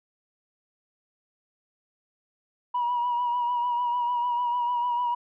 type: tone with vibrato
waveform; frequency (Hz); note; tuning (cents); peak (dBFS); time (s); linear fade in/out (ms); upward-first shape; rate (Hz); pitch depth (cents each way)
sine; 968; B5; -35; -22; 2.74-5.15; 10; sine; 6.7; 33
effects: tanh soft clip ceiling -20 dBFS